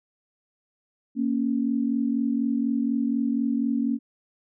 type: tone pair together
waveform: sine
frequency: 233.1 / 277.2 Hz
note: A#3 / C#4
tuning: 0 / 0 cents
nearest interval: minor third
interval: 300 cents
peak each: -24 / -25 dBFS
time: 1.15-3.99 s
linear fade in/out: 50 ms
effects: none